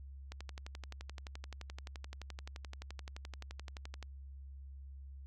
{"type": "click train", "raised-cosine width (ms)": 0.2, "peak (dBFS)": -29, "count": 44, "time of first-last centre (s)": [0.32, 4.027], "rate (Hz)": 11.6, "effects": ["added 68 Hz sine -47 dBFS peak until 5.26 s"]}